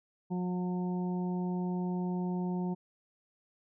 harmonic tone, 180 Hz, F#3, 47 cents flat, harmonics 1 / 2 / 3 / 4 / 5, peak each -31 / -39 / -53 / -46 / -45 dBFS, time 0.3-2.75 s, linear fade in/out 20 ms, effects none

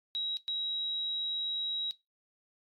sine tone bursts at uneven times, 3847 Hz, B7, 46 cents flat, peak -30 dBFS, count 2, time 0.15-0.37 / 0.48-1.91 s, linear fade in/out 0 ms, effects noise-tail reverb RT60 0.2 s tail -19 dB re dry + MP3 64 kbps

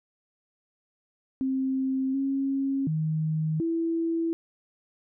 sine tone with pitch steps, 264.4 / 272.2 / 156.8 / 330.8 Hz, C4 / C#4 / D#3 / E4, +18 / -31 / +14 / +6 cents, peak -24 dBFS, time 1.41-4.33 s, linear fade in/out 0 ms, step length 730 ms, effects none

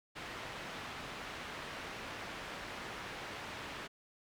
white low-pass noise, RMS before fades -45 dBFS, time 0.15-3.88 s, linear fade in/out 20 ms, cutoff 2300 Hz, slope 12 dB/octave, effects none

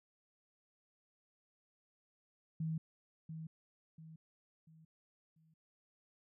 sine tone with echo, 160 Hz, D#3, 49 cents sharp, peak -35 dBFS, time 2.6-2.78 s, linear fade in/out 5 ms, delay 690 ms, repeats 4, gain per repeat -8 dB, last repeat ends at 5.54 s, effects none

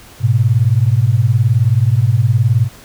sine beating tone pair, 105.9 / 124.9 Hz, G#2 / B2, +34 / +20 cents, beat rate 19 Hz, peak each -12 dBFS, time 0.2-2.69 s, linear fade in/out 50 ms, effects pink hiss -40 dBFS RMS until 2.84 s

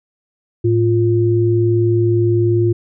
sine tone pair together, 110 / 349.2 Hz, A2 / F4, 0 / 0 cents, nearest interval octave + minor sixth, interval 2000 cents, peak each -14 dBFS, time 0.64-2.73 s, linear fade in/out 10 ms, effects none

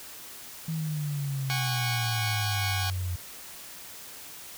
sine exponential sweep, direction down, 162.6 to 87.4 Hz, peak -28 dBFS, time 0.68-3.16 s, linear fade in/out 5 ms
10% pulse chord, F# suspended second, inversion none, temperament equal with one note detuned, 740 / 813.5 / 1108.7 Hz, F#5 / G#5 / C#6, 0 / -36 / 0 cents, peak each -25 / -25 / -26 dBFS, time 1.5-2.9 s, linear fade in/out 0 ms
effects white hiss -44 dBFS RMS until 4.57 s

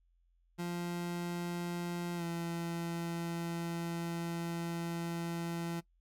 30% pulse tone with pitch glide, 173.7 to 169.05 Hz, F3 to E3, -9 to +44 cents, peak -33 dBFS, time 0.58-5.81 s, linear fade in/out 20 ms, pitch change -47 cents, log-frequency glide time 2.16-2.23 s, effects noise-tail reverb RT60 0.1 s tail -20 dB re dry + added 43 Hz sine -68 dBFS peak until 6 s

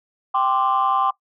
sine chord, G suspended fourth, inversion none, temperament just, 784 / 1045.3 / 1176 Hz, G5 / C6 / D6, 0 / -2 / +2 cents, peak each -20 dBFS, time 0.34-1.11 s, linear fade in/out 10 ms, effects noise-tail reverb RT60 0.1 s tail -19 dB re dry + tanh soft clip ceiling -10 dBFS

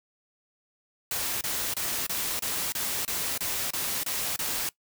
white noise bursts, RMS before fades -30 dBFS, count 11, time 1.11-4.69 s, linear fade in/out 2 ms, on 300 ms, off 28 ms, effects noise-tail reverb RT60 0.1 s tail -20 dB re dry

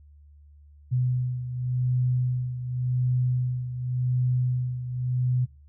sine beating tone pair, 125.4 / 126.29 Hz, B2 / B2, +27 / +39 cents, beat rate 0.89 Hz, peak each -24 / -30 dBFS, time 0.91-5.46 s, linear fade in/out 20 ms, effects noise-tail reverb RT60 0.3 s tail -22 dB re dry + added 73 Hz sine -49 dBFS peak until 5.68 s

